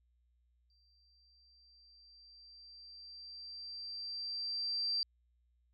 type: tone with exponential growth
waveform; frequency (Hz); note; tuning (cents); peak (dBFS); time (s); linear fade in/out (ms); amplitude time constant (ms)
sine; 4699; D8; 0; -31; 0.7-5.03; 1; 940
effects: added 60 Hz sine -70 dBFS peak until 5.73 s